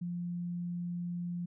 sine tone, 174.61 Hz, F3, in tune, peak -34 dBFS, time 0.01-1.46 s, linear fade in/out 10 ms, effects none

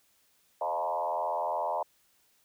sine tone with frequency modulation, 778 Hz, G5, 13 cents flat, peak -28 dBFS, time 0.61-1.83 s, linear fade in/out 5 ms, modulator 82.5 Hz, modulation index 2.7, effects white hiss -68 dBFS RMS until 2.44 s

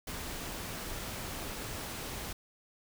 pink noise, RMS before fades -40 dBFS, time 0.07-2.33 s, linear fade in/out 5 ms, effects none

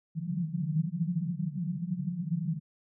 white band-pass noise, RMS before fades -32 dBFS, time 0.15-2.6 s, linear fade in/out 20 ms, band 150 to 180 Hz, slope 96 dB/octave, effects none

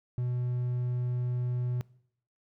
triangle tone, 123.47 Hz, B2, in tune, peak -26 dBFS, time 0.18-1.81 s, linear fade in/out 0 ms, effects noise-tail reverb RT60 0.7 s tail -23 dB re dry

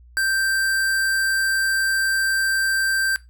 square tone, 1568 Hz, G6, in tune, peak -19 dBFS, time 0.17-3.16 s, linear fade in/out 0 ms, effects noise-tail reverb RT60 0.2 s tail -18 dB re dry + added 60 Hz sine -45 dBFS peak until 3.29 s

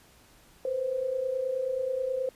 sine tone pair together, 493.9 / 523.3 Hz, B4 / C5, 0 / 0 cents, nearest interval minor second, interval 100 cents, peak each -34 / -28 dBFS, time 0.65-2.29 s, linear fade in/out 2 ms, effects pink hiss -58 dBFS RMS until 2.35 s + resampled to 32000 Hz

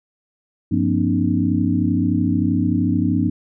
sine tone cluster, 99.1 / 176.9 / 238.8 / 268.6 / 301.9 Hz, G2 / F3 / A#3 / C4 / D4, +19 / +23 / +42 / +46 / +48 cents, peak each -22 dBFS, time 0.71-3.3 s, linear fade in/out 10 ms, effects none

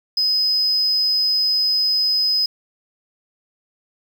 sine tone with amplitude modulation, 5040 Hz, D#8, 21 cents sharp, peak -13 dBFS, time 0.17-2.46 s, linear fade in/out 5 ms, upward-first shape sine, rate 262 Hz, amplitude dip 25%, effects tanh soft clip ceiling -12 dBFS + 7-bit

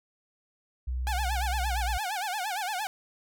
sine tone with pitch glide, 62.8 to 58.93 Hz, B1 to A#1, +30 to +19 cents, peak -28 dBFS, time 0.87-1.98 s, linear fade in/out 10 ms, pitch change -111 cents, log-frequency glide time 1.63-1.84 s
sawtooth tone with vibrato, 790 Hz, G5, 13 cents sharp, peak -26 dBFS, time 1.07-2.87 s, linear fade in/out 0 ms, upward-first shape sine, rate 8.7 Hz, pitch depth 180 cents each way
effects none

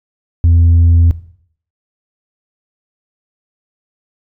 sine tone, 84.3 Hz, E2, 39 cents sharp, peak -3 dBFS, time 0.44-1.11 s, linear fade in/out 0 ms, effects noise-tail reverb RT60 0.6 s tail -17 dB re dry + tanh soft clip ceiling -4 dBFS

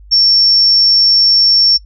sine tone, 5450 Hz, F8, 43 cents flat, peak -6 dBFS, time 0.11-1.78 s, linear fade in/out 20 ms, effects noise-tail reverb RT60 0.1 s tail -19 dB re dry + added 50 Hz sine -35 dBFS peak until 1.85 s

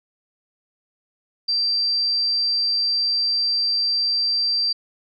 sine tone, 4699 Hz, D8, in tune, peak -18 dBFS, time 1.48-4.73 s, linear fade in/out 10 ms, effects none

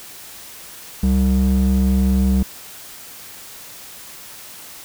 triangle ring-modulated tone, 130 Hz, C3, 11 cents flat, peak -8 dBFS, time 1.03-2.43 s, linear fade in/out 5 ms, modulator 62.7 Hz, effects white hiss -38 dBFS RMS until 4.84 s

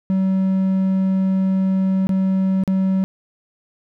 triangle tone with dropouts, 190.2 Hz, F#3, 48 cents sharp, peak -13 dBFS, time 0.1-3.04 s, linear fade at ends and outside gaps 0 ms, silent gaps 2.07-2.092 / 2.637-2.677 s, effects none

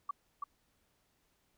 sine tone with echo, 1144 Hz, D6, 46 cents flat, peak -32 dBFS, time 0.09-0.11 s, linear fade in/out 5 ms, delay 330 ms, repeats 1, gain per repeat -3 dB, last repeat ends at 0.44 s, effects pink hiss -75 dBFS RMS until 1.57 s

